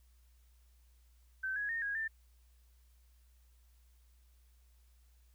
sine tone with pitch steps, 1542 / 1668 / 1835 / 1645 / 1785 Hz, G6 / G#6 / A#6 / G#6 / A6, -29 / +7 / -28 / -17 / +24 cents, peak -34 dBFS, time 1.43-2.08 s, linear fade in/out 10 ms, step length 130 ms, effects added 60 Hz sine -62 dBFS peak until 5.34 s + white hiss -75 dBFS RMS until 5.34 s

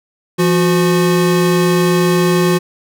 square tone pair together, 171.22 / 362.8 Hz, F3 / F#4, -34 / -34 cents, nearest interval octave + minor second, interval 1300 cents, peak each -14 dBFS, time 0.38-2.59 s, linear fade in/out 20 ms, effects none

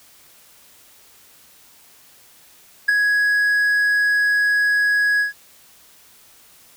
triangle tone with ADSR envelope, 1667 Hz, G#6, 6 cents sharp, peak -7 dBFS, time 2.88-5.33 s, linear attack 12 ms, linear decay 5 ms, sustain -6 dB, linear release 130 ms, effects white hiss -50 dBFS RMS until 6.76 s

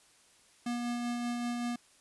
square tone with tremolo, 240 Hz, B3, 49 cents flat, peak -32 dBFS, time 0.66-1.76 s, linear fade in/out 5 ms, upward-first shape sine, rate 5.2 Hz, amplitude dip 25%, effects white hiss -63 dBFS RMS until 2 s + resampled to 24000 Hz

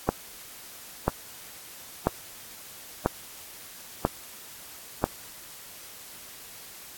click train, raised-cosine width 1 ms, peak -6 dBFS, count 6, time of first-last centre 0.09-5.04 s, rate 1.01 Hz, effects white hiss -45 dBFS RMS until 6.97 s + AAC 64 kbps

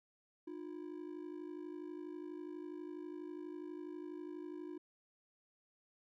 triangle ring-modulated tone, 329.6 Hz, E4, in tune, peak -39 dBFS, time 0.47-4.78 s, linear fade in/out 5 ms, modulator 26.1 Hz, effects none

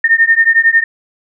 sine beating tone pair, 1818 / 1829 Hz, A#6 / A#6, -44 / -33 cents, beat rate 11 Hz, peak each -10 dBFS, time 0.04-0.84 s, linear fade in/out 5 ms, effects none

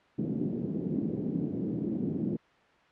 pink band-pass noise, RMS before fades -32 dBFS, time 0.18-2.37 s, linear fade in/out 10 ms, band 160 to 340 Hz, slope 24 dB/octave, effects white hiss -61 dBFS RMS until 2.91 s + low-pass 2000 Hz 12 dB/octave

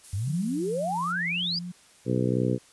violet noise, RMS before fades -41 dBFS, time 0.03-1.13 s, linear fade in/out 20 ms
sine exponential sweep, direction up, 89.6 to 5050 Hz, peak -26 dBFS, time 0.13-1.59 s, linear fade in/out 5 ms
sine tone with vibrato, 174.61 Hz, F3, in tune, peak -33 dBFS, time 0.27-1.72 s, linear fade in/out 10 ms, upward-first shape sine, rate 3.7 Hz, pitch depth 35 cents each way
harmonic tone, 62.5 Hz, B1, 21 cents sharp, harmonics 2 / 3 / 4 / 5 / 6 / 7 / 8, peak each -27 / -29 / -30 / -31 / -32 / -32 / -33 dBFS, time 2.05-2.59 s, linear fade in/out 50 ms
effects white hiss -56 dBFS RMS until 2.72 s + resampled to 24000 Hz

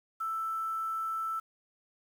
sine tone with quantisation, 1323 Hz, E6, 6 cents sharp, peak -31 dBFS, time 0.2-1.4 s, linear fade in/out 10 ms, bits 9, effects none

